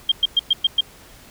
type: tone bursts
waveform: sine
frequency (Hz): 3200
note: G7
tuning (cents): +35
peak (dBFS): -12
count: 6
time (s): 0.09-0.808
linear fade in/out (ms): 5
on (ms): 28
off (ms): 110
effects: pink hiss -46 dBFS RMS until 1.3 s